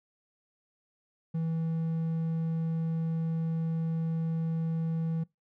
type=tone; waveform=triangle; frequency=163 Hz; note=E3; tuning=19 cents flat; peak=-26 dBFS; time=1.34-5.24 s; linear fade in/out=10 ms; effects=noise-tail reverb RT60 0.2 s tail -24 dB re dry